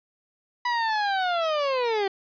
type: linear sweep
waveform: 30% pulse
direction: down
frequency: 985 to 381.7 Hz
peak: -20 dBFS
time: 0.65-2.08 s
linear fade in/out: 5 ms
effects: resampled to 11025 Hz + 9-bit